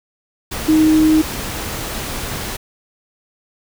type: tone in noise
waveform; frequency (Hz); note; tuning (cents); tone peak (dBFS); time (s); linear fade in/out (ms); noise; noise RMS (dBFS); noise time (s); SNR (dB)
sine; 312.6; D#4; +8; -9; 0.68-1.22; 10; pink; -25; 0.51-2.57; +13
effects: none